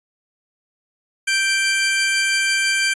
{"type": "tone pair together", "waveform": "sawtooth", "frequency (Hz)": [1568, 2349], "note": ["G6", "D7"], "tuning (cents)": [0, 0], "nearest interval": "perfect fifth", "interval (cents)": 700, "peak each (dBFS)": -16, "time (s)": [1.27, 2.94], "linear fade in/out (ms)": 10, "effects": ["resampled to 24000 Hz"]}